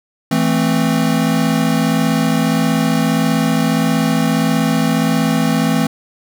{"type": "chord", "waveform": "square", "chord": "A minor", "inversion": "second", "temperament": "equal", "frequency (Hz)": [164.81, 220, 261.6], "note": ["E3", "A3", "C4"], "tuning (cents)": [0, 0, 0], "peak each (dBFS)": -18, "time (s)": [0.31, 5.87], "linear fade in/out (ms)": 5, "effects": []}